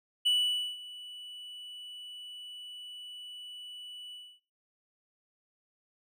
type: tone with ADSR envelope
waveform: triangle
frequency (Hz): 2960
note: F#7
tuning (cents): 0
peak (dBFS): -21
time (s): 0.25-4.4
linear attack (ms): 16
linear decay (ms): 500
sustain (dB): -20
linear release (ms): 270
effects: noise-tail reverb RT60 0.4 s tail -24 dB re dry